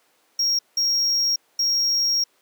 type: tone bursts at uneven times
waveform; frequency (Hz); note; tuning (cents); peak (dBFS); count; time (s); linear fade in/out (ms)
triangle; 5588; F8; 0; -17; 3; 0.39-0.59 / 0.77-1.36 / 1.59-2.24; 5
effects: pink hiss -62 dBFS RMS until 2.41 s + high-pass 400 Hz 12 dB/octave